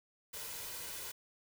white noise with comb filter, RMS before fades -44 dBFS, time 0.33-1.12 s, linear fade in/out 10 ms, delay 2 ms, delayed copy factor +0.5, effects none

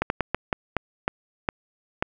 slowing click train, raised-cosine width 0.5 ms, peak -7 dBFS, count 9, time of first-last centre 0.02-2.025 s, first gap 81 ms, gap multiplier 1.31, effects none

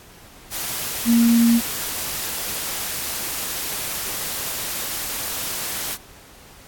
sine tone in noise, 233.1 Hz, A#3, in tune, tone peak -12 dBFS, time 1.05-1.61 s, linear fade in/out 50 ms, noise white, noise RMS -27 dBFS, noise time 0.5-5.98 s, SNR +12 dB, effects pink hiss -46 dBFS RMS until 6.67 s + AAC 64 kbps

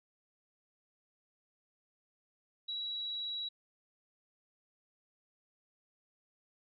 sine tone, 3893 Hz, B7, 26 cents flat, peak -36 dBFS, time 2.68-3.49 s, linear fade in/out 10 ms, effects none

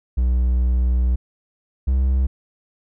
triangle tone pair in turn, 61.74 / 65.4 Hz, B1 / C2, 0 / 0 cents, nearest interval minor second, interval 100 cents, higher second, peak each -13 dBFS, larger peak neither, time 0.17-1.16 / 1.87-2.27 s, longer first, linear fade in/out 10 ms, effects none

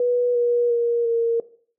sine tone with pitch steps, 488.6 / 479.9 / 471.4 / 463 Hz, B4 / B4 / A#4 / A#4, -19 / -50 / +19 / -12 cents, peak -17 dBFS, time 0-1.4 s, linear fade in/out 2 ms, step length 350 ms, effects noise-tail reverb RT60 0.5 s tail -17 dB re dry

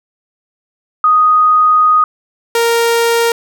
sine / sawtooth tone pair in turn, 1244.5 / 465.2 Hz, D#6 / A#4, 0 / -4 cents, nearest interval octave + perfect fourth, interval 1704 cents, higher first, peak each -6 dBFS, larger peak neither, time 1.04-2.04 / 2.55-3.32 s, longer first, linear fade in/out 2 ms, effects none

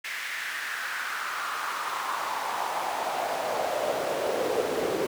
brown noise with high-pass filter sweep, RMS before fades -30 dBFS, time 0.04-5.07 s, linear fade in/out 10 ms, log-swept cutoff 2000 to 400 Hz, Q 3.4, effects none

